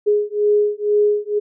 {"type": "beating tone pair", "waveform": "sine", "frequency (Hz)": [415.3, 417.4], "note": ["G#4", "G#4"], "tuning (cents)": [0, 9], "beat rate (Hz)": 2.1, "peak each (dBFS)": -17, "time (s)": [0.06, 1.4], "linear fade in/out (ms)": 20, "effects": []}